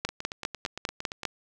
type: two click trains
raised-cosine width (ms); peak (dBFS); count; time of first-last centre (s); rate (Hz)
0.2; -18 / -10; 11 / 7; 0.09-1.233 / 0.05-1.252; 8.75 / 4.99
effects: none